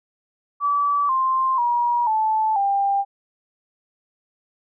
sine tone with pitch steps, 1151 / 1049.4 / 956.8 / 872.3 / 795.3 Hz, D6 / C6 / A#5 / A5 / G5, -35 / +5 / +45 / -15 / +25 cents, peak -17 dBFS, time 0.6-3.05 s, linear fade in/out 50 ms, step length 490 ms, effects none

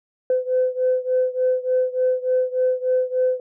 sine beating tone pair, 508 / 511.4 Hz, B4 / C5, +49 / -40 cents, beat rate 3.4 Hz, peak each -19 / -21 dBFS, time 0.3-3.4 s, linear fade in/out 2 ms, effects tanh soft clip ceiling -11 dBFS

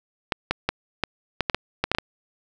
clicks, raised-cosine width 0.3 ms, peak -5 dBFS, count 11, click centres 0.322 / 0.51 / 0.69 / 1.037 / 1.407 / 1.498 / 1.546 / 1.84 / 1.916 / 1.949 / 1.985 s, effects none

